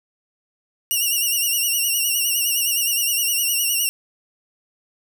5% pulse tone with vibrato, 2824 Hz, F7, 19 cents sharp, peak -10 dBFS, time 0.91-3.89 s, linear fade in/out 0 ms, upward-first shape sine, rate 9.7 Hz, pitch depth 68 cents each way, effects none

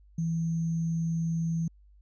sine tone with sample-and-hold, 164.81 Hz, E3, in tune, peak -26 dBFS, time 0.18-1.68 s, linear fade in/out 5 ms, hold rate 6300 Hz, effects added 50 Hz sine -54 dBFS peak until 2.01 s + resampled to 16000 Hz

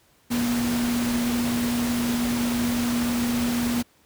sine tone in noise, 239.7 Hz, A#3, 48 cents sharp, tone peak -22 dBFS, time 0.3-3.83 s, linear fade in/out 20 ms, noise pink, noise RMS -30 dBFS, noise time 0.3-3.83 s, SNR +5 dB, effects pink hiss -60 dBFS RMS until 4.05 s + high-pass 60 Hz 12 dB/octave

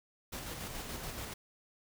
pink noise with tremolo, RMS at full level -41 dBFS, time 0.32-1.34 s, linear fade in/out 10 ms, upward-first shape square, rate 7 Hz, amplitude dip 30%, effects none

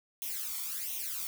blue noise with flanger, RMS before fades -37 dBFS, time 0.22-1.27 s, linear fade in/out 0 ms, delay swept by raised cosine 0.32 to 0.92 ms, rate 1.4 Hz, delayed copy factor +0.8, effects none

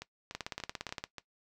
two click trains, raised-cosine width 0.2 ms, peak -24 / -19 dBFS, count 5 / 13, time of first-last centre 0.02-1.183 / 0.35-1.04 s, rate 3.44 / 17.4 Hz, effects noise-tail reverb RT60 0.1 s tail -17 dB re dry

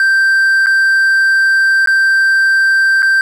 triangle tone with dropouts, 1568 Hz, G6, in tune, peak -6 dBFS, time 0-3.21 s, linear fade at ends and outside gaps 1 ms, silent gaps 0.661-0.668 / 1.86-1.873 / 3.022-3.028 s, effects none

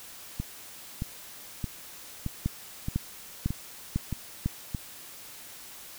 two click trains, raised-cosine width 5 ms, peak -18 / -14 dBFS, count 8 / 5, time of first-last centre 0.4-4.748 / 2.46-4.46 s, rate 1.61 / 2 Hz, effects white hiss -46 dBFS RMS until 5.98 s

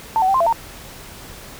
sine tone with pitch steps, 893 / 750 / 778 / 1047 / 674 / 916 Hz, A5 / F#5 / G5 / C6 / E5 / A#5, +25 / +23 / -13 / +1 / +38 / -31 cents, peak -13 dBFS, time 0.16-0.526 s, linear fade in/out 0 ms, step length 61 ms, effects pink hiss -38 dBFS RMS until 1.59 s

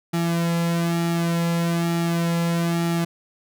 sawtooth tone with flanger, 169 Hz, E3, 43 cents sharp, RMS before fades -22 dBFS, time 0.13-3.05 s, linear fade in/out 10 ms, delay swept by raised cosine 1.9 to 2.67 ms, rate 1.1 Hz, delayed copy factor -0.8, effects none

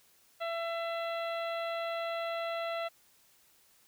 harmonic tone, 670 Hz, E5, 28 cents sharp, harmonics 1 / 2 / 3 / 4 / 5 / 6, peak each -34 / -40 / -44 / -46 / -48 / -50 dBFS, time 0.4-2.89 s, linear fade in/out 20 ms, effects white hiss -65 dBFS RMS until 3.87 s

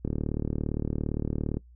click train, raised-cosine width 3 ms, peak -16 dBFS, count 58, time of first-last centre 0.05-1.57 s, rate 37.5 Hz, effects noise-tail reverb RT60 0.1 s tail -20 dB re dry + added 60 Hz sine -50 dBFS peak until 1.75 s

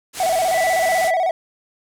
white low-pass noise, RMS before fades -30 dBFS, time 0.13-1.12 s, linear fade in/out 50 ms, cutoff 11000 Hz, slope 24 dB/octave
triangle tone with vibrato, 698.5 Hz, F5, in tune, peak -14 dBFS, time 0.2-1.31 s, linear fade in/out 2 ms, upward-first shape square, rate 16 Hz, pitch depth 110 cents each way
sine tone, 1975.5 Hz, B6, in tune, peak -23 dBFS, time 0.52-1.16 s, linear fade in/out 20 ms
effects none

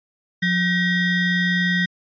square ring-modulated tone, 861 Hz, A5, 38 cents flat, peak -15 dBFS, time 0.42-1.86 s, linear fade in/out 10 ms, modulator 1040 Hz, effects resampled to 11025 Hz

